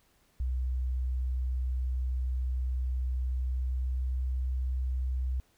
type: tone with pitch glide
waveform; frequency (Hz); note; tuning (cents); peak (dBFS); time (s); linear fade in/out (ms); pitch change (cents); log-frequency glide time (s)
sine; 63.4 to 64.03; B1 to C2; +46 to -37; -27; 0.4-5.4; 0; +17; 3.27-4.26
effects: tanh soft clip ceiling -23 dBFS + pink hiss -68 dBFS RMS until 5.57 s